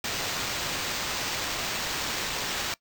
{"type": "noise with sample-and-hold", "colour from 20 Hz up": "white", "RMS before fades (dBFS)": -31, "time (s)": [0.04, 2.74], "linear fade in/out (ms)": 2, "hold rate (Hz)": 11025, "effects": ["noise-tail reverb RT60 0.1 s tail -21 dB re dry"]}